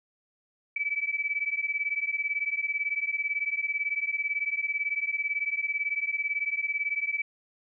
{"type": "beating tone pair", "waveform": "sine", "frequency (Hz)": [2291, 2309], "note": ["D7", "D7"], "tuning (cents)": [-44, -30], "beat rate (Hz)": 18, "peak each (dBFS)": -30, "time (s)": [0.76, 7.22], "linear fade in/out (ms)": 5, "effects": []}